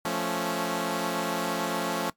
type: chord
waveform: 10% pulse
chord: F augmented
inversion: none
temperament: equal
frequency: 174.61 / 220 / 277.2 Hz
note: F3 / A3 / C#4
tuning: 0 / 0 / 0 cents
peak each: -23 dBFS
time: 0.05-2.1 s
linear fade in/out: 2 ms
effects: noise-tail reverb RT60 0.1 s tail -19 dB re dry + MP3 96 kbps